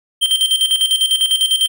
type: tone with tremolo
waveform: square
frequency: 3141 Hz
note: G7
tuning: 3 cents sharp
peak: -11 dBFS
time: 0.21-1.68 s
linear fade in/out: 20 ms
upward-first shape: square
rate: 10 Hz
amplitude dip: 65%
effects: none